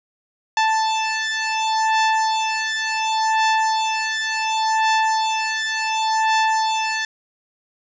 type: beating tone pair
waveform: sawtooth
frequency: 880 / 880.69 Hz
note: A5 / A5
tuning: 0 / +1 cents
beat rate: 0.69 Hz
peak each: -17 / -17 dBFS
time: 0.57-7.05 s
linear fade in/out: 2 ms
effects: resampled to 16000 Hz + 8-bit

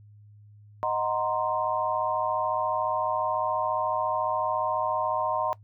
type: chord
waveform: sine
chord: C half-diminished seventh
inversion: first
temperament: equal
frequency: 622.3 / 740 / 932.3 / 1046.5 Hz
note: Eb5 / Gb5 / Bb5 / C6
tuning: 0 / 0 / 0 / 0 cents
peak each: -30 / -32 / -29 / -30 dBFS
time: 0.83-5.53 s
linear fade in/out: 0 ms
effects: noise-tail reverb RT60 0.1 s tail -19 dB re dry + added 104 Hz sine -49 dBFS peak until 5.63 s

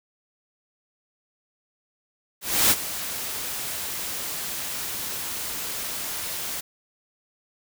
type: noise with ADSR envelope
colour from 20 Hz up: white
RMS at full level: -17 dBFS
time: 2.41-6.61 s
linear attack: 300 ms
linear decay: 38 ms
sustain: -14 dB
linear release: 11 ms
effects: none

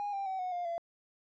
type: tone with pitch steps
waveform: triangle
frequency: 820 / 789.8 / 760.7 / 732.6 / 705.7 / 679.6 Hz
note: G#5 / G5 / F#5 / F#5 / F5 / F5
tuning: -22 / +13 / +48 / -17 / +18 / -47 cents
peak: -30 dBFS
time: 0-0.78 s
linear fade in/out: 0 ms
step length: 130 ms
effects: tanh soft clip ceiling -29 dBFS + resampled to 16000 Hz

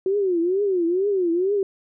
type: tone with vibrato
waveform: sine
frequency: 370 Hz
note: F#4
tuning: in tune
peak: -18 dBFS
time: 0.06-1.63 s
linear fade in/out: 2 ms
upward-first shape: triangle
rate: 2.2 Hz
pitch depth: 210 cents each way
effects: none

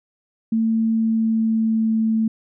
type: tone with pitch glide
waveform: sine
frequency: 224.2 to 221.9 Hz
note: A3 to A3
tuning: +33 to +15 cents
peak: -16 dBFS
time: 0.52-2.28 s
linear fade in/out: 5 ms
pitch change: -18 cents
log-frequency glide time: 0.9-1.96 s
effects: none

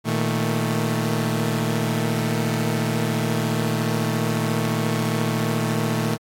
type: tone cluster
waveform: sawtooth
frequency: 117.4 / 157.6 / 220.6 Hz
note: A#2 / D#3 / A3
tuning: +13 / +23 / +5 cents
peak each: -21 dBFS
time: 0.04-6.18 s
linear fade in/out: 50 ms
effects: AAC 64 kbps

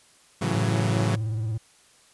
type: chord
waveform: sawtooth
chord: F# minor seventh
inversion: first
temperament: equal with one note detuned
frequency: 110 / 138.59 / 167.11 / 185 Hz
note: A2 / C#3 / E3 / F#3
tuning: 0 / 0 / +24 / 0 cents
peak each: -25 dBFS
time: 0.41-1.16 s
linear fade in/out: 10 ms
type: tone with vibrato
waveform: triangle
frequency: 110 Hz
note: A2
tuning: in tune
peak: -23 dBFS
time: 0.54-1.58 s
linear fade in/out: 10 ms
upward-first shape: square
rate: 18 Hz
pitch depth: 56 cents each way
effects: white hiss -57 dBFS RMS until 2.13 s + resampled to 24000 Hz

